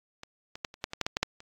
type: clicks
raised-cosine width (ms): 0.2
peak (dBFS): -24 / -23 / -14 / -29 / -12 / -17 / -10 / -12 / -10 / -7 / -30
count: 11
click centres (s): 0.234 / 0.555 / 0.648 / 0.741 / 0.841 / 0.934 / 1.013 / 1.065 / 1.169 / 1.23 / 1.404
effects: AAC 48 kbps

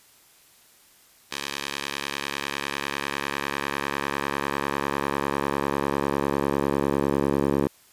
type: tone with band-pass filter sweep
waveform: 10% pulse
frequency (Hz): 70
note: C#2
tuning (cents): +18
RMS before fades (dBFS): -27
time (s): 1.31-7.68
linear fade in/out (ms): 10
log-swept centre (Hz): 4000 to 430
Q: 0.81
effects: white hiss -56 dBFS RMS until 7.92 s + resampled to 32000 Hz

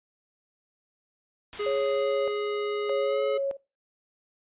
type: noise with exponential decay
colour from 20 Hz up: white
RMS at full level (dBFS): -37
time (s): 1.53-3.42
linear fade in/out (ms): 0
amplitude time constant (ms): 410
type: tone with pitch glide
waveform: square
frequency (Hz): 415.3 to 425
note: G#4 to G#4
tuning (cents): 0 to +40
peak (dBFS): -28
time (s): 1.59-3.38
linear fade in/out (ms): 10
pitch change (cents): +40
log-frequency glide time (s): 3-3.21
type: tone with tremolo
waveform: sine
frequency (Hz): 551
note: C#5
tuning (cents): -11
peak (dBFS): -25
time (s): 1.66-3.57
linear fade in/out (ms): 5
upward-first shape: square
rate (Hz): 0.81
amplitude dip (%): 80
effects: noise-tail reverb RT60 0.3 s tail -23 dB re dry + resampled to 8000 Hz

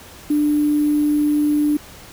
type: tone with sample-and-hold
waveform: sine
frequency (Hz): 296.6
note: D4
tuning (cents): +17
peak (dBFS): -14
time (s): 0.3-1.77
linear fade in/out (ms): 5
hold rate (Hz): 11025
effects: pink hiss -41 dBFS RMS until 2.12 s

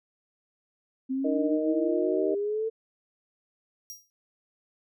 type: exponential sweep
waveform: sine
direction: up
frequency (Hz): 259.5 to 450.9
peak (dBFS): -26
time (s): 1.09-2.7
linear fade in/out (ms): 20
type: harmonic tone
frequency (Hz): 155.56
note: D#3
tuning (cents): 0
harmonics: 2 / 3 / 4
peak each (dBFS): -30 / -30 / -30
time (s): 1.24-2.35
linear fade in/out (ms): 10
type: tone with exponential decay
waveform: sawtooth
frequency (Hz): 5700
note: F8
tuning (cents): +34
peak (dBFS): -33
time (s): 3.9-4.1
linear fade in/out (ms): 0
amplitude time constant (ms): 43
effects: none

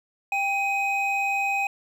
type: tone pair together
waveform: triangle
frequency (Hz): 792.2 / 2515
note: G5 / D#7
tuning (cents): +18 / +18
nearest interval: octave + minor sixth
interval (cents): 2000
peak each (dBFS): -24 / -23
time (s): 0.32-1.67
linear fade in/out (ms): 2
effects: none

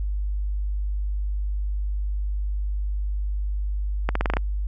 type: accelerating click train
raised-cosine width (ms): 0.5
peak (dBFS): -8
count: 7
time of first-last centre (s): 4.09-4.369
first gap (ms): 64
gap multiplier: 0.87
effects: added 50 Hz sine -23 dBFS peak until 4.67 s

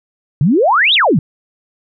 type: exponential two-way sweep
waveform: sine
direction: up then down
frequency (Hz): 127.6 to 3951 to 127.6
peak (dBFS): -8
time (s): 0.41-1.19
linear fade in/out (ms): 2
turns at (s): 0.94
effects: none

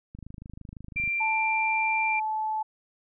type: click train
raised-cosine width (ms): 5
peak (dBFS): -29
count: 25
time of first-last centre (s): 0.15-1.077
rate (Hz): 25.9
type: tone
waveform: sine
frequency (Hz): 2367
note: D7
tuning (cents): +13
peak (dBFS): -25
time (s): 0.96-2.2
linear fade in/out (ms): 10
type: tone with pitch glide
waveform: sine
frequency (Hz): 880 to 867.9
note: A5 to A5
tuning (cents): 0 to -24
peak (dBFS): -26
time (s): 1.2-2.63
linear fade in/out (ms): 10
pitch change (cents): -24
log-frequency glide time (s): 2.07-2.15
effects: none

